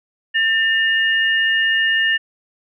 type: tone pair together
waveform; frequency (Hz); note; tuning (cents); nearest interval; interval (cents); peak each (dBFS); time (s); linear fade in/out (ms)
sine; 1796 / 2851; A6 / F7; +35 / +35; minor sixth; 800; -15 / -20; 0.34-2.18; 20
effects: none